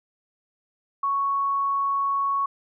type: tone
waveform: sine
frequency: 1110 Hz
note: C#6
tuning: 2 cents sharp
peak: -21 dBFS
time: 1.03-2.46 s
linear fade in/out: 5 ms
effects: none